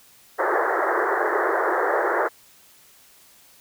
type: band-pass noise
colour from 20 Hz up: pink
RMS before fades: -22 dBFS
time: 0.38-2.29 s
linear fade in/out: 20 ms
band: 340 to 1900 Hz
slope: 96 dB/octave
effects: white hiss -53 dBFS RMS until 3.6 s